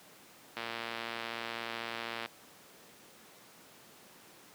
click train, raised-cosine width 0.3 ms, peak -21 dBFS, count 197, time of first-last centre 0.57-2.26 s, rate 116 Hz, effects pink hiss -56 dBFS RMS until 4.54 s + high-pass 200 Hz 12 dB/octave

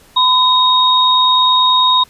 sine tone pair together, 1010 / 3739 Hz, B5 / A#7, +39 / +4 cents, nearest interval octave + major seventh, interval 2265 cents, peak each -11 dBFS, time 0.16-2.04 s, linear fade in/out 10 ms, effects pink hiss -46 dBFS RMS until 2.09 s + resampled to 32000 Hz

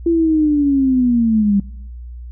sine linear sweep, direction down, 340 to 196 Hz, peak -11 dBFS, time 0.06-1.6 s, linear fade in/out 5 ms, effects noise-tail reverb RT60 0.8 s tail -22 dB re dry + added 60 Hz sine -29 dBFS peak until 2.31 s

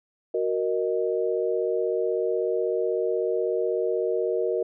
sine chord, D# minor, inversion first, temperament equal, 370 / 466.2 / 622.3 Hz, F#4 / A#4 / D#5, 0 / 0 / 0 cents, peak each -27 / -25 / -30 dBFS, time 0.34-4.63 s, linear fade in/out 5 ms, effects none

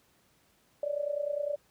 sine tone with amplitude modulation, 582 Hz, D5, 16 cents flat, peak -26 dBFS, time 0.83-1.56 s, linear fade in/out 2 ms, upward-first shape sine, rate 29.9 Hz, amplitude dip 80%, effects pink hiss -67 dBFS RMS until 1.7 s + high-pass 60 Hz 12 dB/octave

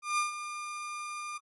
30% pulse tone with ADSR envelope, 1203 Hz, D6, 41 cents sharp, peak -23 dBFS, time 0.02-1.38 s, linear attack 160 ms, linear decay 130 ms, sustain -11 dB, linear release 9 ms, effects AAC 32 kbps

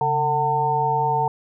harmonic tone with a mistuned harmonic, 150.2 Hz, D3, 39 cents sharp, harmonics 1 / 3 / 5 / 6, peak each -27 / -27 / -24 / -20 dBFS, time 0.01-1.28 s, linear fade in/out 2 ms, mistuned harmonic 1, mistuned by -140 cents, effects none

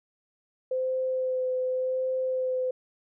sine tone with vibrato, 514 Hz, C5, 31 cents flat, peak -25 dBFS, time 0.71-2.71 s, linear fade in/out 5 ms, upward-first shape sine, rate 0.88 Hz, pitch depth 13 cents each way, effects none

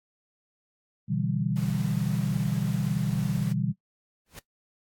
sine chord, E minor seventh, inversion second, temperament equal, 123.47 / 146.83 / 164.81 / 196 Hz, B2 / D3 / E3 / G3, 0 / 0 / 0 / 0 cents, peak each -30 dBFS, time 1.08-3.73 s, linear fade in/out 20 ms
pink noise, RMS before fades -44 dBFS, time 1.56-3.53 s, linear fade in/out 10 ms
pink noise with exponential growth, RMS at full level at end -38 dBFS, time 4.26-4.39 s, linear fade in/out 2 ms, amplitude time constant 28 ms
effects noise-tail reverb RT60 0.1 s tail -18 dB re dry + AAC 64 kbps

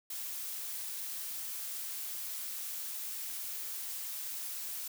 blue noise, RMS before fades -40 dBFS, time 0.1-4.88 s, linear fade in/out 5 ms, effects none

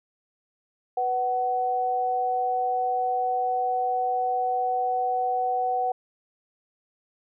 sine tone pair together, 493.9 / 749.3 Hz, B4 / F#5, 0 / +22 cents, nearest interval perfect fifth, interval 722 cents, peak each -30 / -23 dBFS, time 0.97-5.92 s, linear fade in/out 5 ms, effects none

